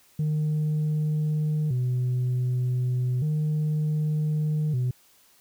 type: tone with vibrato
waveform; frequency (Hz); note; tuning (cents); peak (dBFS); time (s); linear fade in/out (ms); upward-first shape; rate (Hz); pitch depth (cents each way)
sine; 138.59; C#3; 0; -20; 0.19-4.91; 5; square; 0.33; 170
effects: tanh soft clip ceiling -21 dBFS + white hiss -59 dBFS RMS until 5.4 s